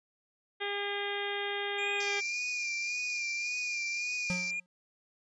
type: harmonic tone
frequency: 404.7 Hz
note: G#4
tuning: 45 cents flat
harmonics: 1 / 2 / 3 / 4 / 5 / 6 / 7 / 8 / 9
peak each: -37 / -40 / -46 / -40 / -39 / -44 / -47 / -41 / -45 dBFS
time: 0.6-2.21 s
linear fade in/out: 20 ms
type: tone with vibrato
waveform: triangle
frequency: 2414 Hz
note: D7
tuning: 47 cents sharp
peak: -31 dBFS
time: 1.78-4.6 s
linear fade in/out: 5 ms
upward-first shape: sine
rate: 1.8 Hz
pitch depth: 43 cents each way
type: band-pass noise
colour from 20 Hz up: white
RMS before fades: -43 dBFS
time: 2-4.51 s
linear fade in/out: 5 ms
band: 4400 to 6300 Hz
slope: 96 dB/octave
type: tone with exponential decay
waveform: square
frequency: 180 Hz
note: F#3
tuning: 47 cents flat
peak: -30 dBFS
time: 4.3-4.66 s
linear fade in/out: 0 ms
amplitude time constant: 78 ms
effects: resampled to 22050 Hz